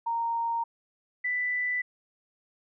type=tone pair in turn; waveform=sine; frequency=927 / 1985.3 Hz; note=A#5 / B6; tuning=-10 / +9 cents; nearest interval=octave + minor second; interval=1319 cents; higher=second; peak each=-26 dBFS; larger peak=neither; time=0.06-0.64 / 1.24-1.82 s; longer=neither; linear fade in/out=10 ms; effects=none